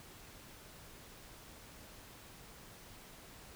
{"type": "silence", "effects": ["pink hiss -55 dBFS RMS until 3.55 s"]}